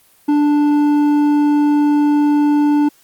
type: tone with hard clipping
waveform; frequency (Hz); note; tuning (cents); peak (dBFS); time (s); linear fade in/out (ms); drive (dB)
triangle; 293.7; D4; 0; -12; 0.28-2.89; 10; 10
effects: white hiss -52 dBFS RMS until 3.03 s + Opus 24 kbps